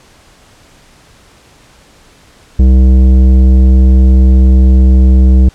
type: tone with tanh clipping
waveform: sine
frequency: 64.3 Hz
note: C2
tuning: 30 cents flat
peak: -4 dBFS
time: 2.59-5.49 s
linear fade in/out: 5 ms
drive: 12 dB
effects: pink hiss -43 dBFS RMS until 5.54 s + low-pass 9000 Hz 12 dB/octave